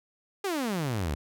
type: exponential sweep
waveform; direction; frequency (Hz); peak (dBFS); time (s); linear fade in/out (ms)
sawtooth; down; 415.1 to 66.8; -24; 0.44-1.15; 5
effects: none